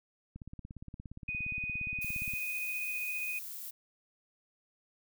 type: click train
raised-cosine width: 5 ms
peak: -32 dBFS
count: 35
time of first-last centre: 0.36-2.337 s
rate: 17.2 Hz
type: tone with tremolo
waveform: sine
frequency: 2489 Hz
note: D#7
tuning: in tune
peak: -33 dBFS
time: 1.28-3.39 s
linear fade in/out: 5 ms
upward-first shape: sine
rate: 15 Hz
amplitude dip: 25%
type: noise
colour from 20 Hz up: violet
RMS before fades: -43 dBFS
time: 2.01-3.71 s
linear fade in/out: 10 ms
effects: none